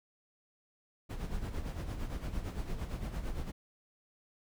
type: noise with tremolo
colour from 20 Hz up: brown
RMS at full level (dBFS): -35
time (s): 1.09-3.52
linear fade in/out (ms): 20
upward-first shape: sine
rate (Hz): 8.8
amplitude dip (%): 60
effects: none